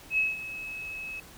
sine tone with ADSR envelope, 2575 Hz, E7, 41 cents flat, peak -21 dBFS, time 0.1-1.2 s, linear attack 79 ms, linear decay 180 ms, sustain -14 dB, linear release 4 ms, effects pink hiss -50 dBFS RMS until 1.37 s

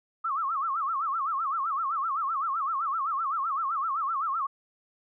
sine tone with vibrato, 1204 Hz, D6, 43 cents sharp, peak -26 dBFS, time 0.24-4.47 s, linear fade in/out 10 ms, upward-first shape sine, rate 7.8 Hz, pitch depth 210 cents each way, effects none

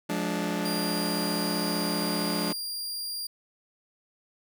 sawtooth chord, D diminished, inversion first, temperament just, 176.2 / 211.4 / 293.7 Hz, F3 / Ab3 / D4, +16 / +31 / 0 cents, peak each -28 dBFS, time 0.09-2.53 s, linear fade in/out 10 ms
sawtooth tone, 4785 Hz, D8, 32 cents sharp, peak -29 dBFS, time 0.65-3.27 s, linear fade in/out 5 ms
effects none

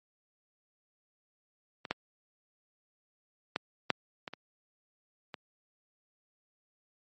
clicks, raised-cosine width 0.3 ms, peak -23 / -13 / -13 / -8 / -22 / -25 / -23 dBFS, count 7, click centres 1.852 / 1.91 / 3.561 / 3.903 / 4.278 / 4.336 / 5.342 s, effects high-pass 150 Hz 12 dB/octave + MP3 32 kbps

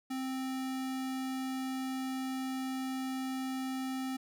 square tone, 262 Hz, C4, 2 cents sharp, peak -35 dBFS, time 0.1-4.17 s, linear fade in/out 10 ms, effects none

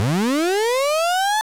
35% pulse linear sweep, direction up, 91.2 to 880 Hz, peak -15 dBFS, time 0-1.41 s, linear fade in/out 0 ms, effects low-pass 12000 Hz 12 dB/octave + 7-bit

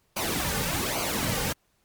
pink noise with flanger, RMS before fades -28 dBFS, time 0.16-1.53 s, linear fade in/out 10 ms, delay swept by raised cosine 0.55 to 3.05 ms, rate 1.2 Hz, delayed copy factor -0.7, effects pink hiss -69 dBFS RMS until 1.84 s + MP3 96 kbps

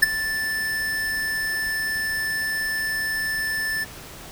square tone with ADSR envelope, 1760 Hz, A6, in tune, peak -9 dBFS, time 0.02-3.85 s, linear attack 11 ms, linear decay 16 ms, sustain -15 dB, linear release 20 ms, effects pink hiss -40 dBFS RMS until 4.31 s

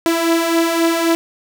sawtooth beating tone pair, 329.6 / 333.4 Hz, E4 / E4, 0 / +20 cents, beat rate 3.8 Hz, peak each -16 / -11 dBFS, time 0.06-1.15 s, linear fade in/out 0 ms, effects none

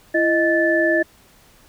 sine tone cluster, 336.3 / 623 / 1750 Hz, E4 / D#5 / A6, +35 / +2 / -10 cents, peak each -19 dBFS, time 0.14-1.03 s, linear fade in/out 10 ms, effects pink hiss -52 dBFS RMS until 1.68 s

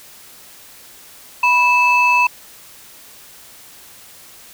sine tone pair together, 982 / 2622 Hz, B5 / E7, -10 / -10 cents, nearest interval octave + perfect fourth, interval 1700 cents, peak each -12 dBFS, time 1.43-2.27 s, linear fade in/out 5 ms, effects tanh soft clip ceiling -6 dBFS + white hiss -42 dBFS RMS until 4.53 s

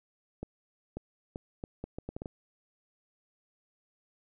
accelerating click train, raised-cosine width 2 ms, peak -24 dBFS, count 10, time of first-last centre 0.43-2.258 s, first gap 540 ms, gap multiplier 0.72, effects none

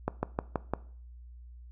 slowing click train, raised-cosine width 1 ms, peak -14 dBFS, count 5, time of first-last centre 0.08-0.736 s, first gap 150 ms, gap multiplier 1.06, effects noise-tail reverb RT60 0.5 s tail -19 dB re dry + added 60 Hz sine -46 dBFS peak until 1.71 s

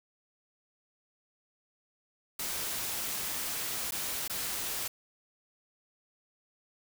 white noise with dropouts, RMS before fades -35 dBFS, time 2.39-4.88 s, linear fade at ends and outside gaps 5 ms, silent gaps 3.91-3.92 / 4.279-4.297 s, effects none

